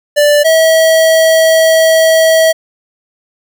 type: tone pair in turn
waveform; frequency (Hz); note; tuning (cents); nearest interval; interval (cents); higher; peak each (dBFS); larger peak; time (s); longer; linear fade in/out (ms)
square; 587.3 / 645.1; D5 / E5; 0 / -38; major second; 162; second; -6; neither; 0.16-0.44 / 0.44-2.53; second; 20
effects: none